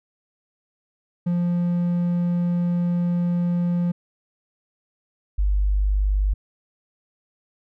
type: tone pair in turn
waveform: triangle / sine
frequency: 174.61 / 49.71 Hz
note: F3 / G1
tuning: 0 / +25 cents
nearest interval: octave + minor seventh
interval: 2175 cents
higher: first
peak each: -17 dBFS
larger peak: neither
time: 1.26-3.92 / 5.38-6.34 s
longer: first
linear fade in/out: 10 ms
effects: none